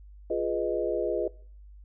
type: chord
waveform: sine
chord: F half-diminished seventh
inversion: none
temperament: equal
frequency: 349.2 / 415.3 / 493.9 / 622.3 Hz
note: F4 / Ab4 / Cb5 / Eb5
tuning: 0 / 0 / 0 / 0 cents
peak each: -31 dBFS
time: 0.3-1.28 s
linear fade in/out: 5 ms
effects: noise-tail reverb RT60 0.5 s tail -22 dB re dry + added 50 Hz sine -46 dBFS peak until 1.84 s